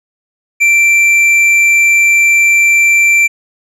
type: tone with tanh clipping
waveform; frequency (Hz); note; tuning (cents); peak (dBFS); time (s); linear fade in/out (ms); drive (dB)
triangle; 2349; D7; 0; -7; 0.6-3.28; 20; 11
effects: none